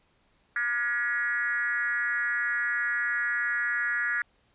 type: tone with frequency modulation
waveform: sine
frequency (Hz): 1679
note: G#6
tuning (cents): +18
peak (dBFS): -25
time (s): 0.56-4.22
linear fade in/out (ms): 2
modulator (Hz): 245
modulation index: 1.2
effects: pink hiss -67 dBFS RMS until 4.54 s + resampled to 8000 Hz